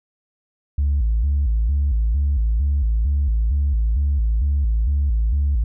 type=tone with vibrato; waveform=sine; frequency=62.6 Hz; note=B1; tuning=24 cents sharp; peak=-14 dBFS; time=0.78-5.64 s; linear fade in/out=5 ms; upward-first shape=square; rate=2.2 Hz; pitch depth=220 cents each way; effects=tanh soft clip ceiling -13 dBFS